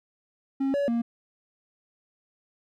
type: tone with pitch steps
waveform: triangle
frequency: 271.2 / 567 / 233.9 Hz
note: C#4 / C#5 / A#3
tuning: -38 / +39 / +6 cents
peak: -21 dBFS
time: 0.6-1.02 s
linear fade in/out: 10 ms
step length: 140 ms
effects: none